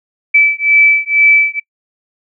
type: beating tone pair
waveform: sine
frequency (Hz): 2310 / 2312.1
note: D7 / D7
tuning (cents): -29 / -28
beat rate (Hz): 2.1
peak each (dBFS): -10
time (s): 0.34-1.6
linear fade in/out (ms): 10
effects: noise-tail reverb RT60 0.1 s tail -25 dB re dry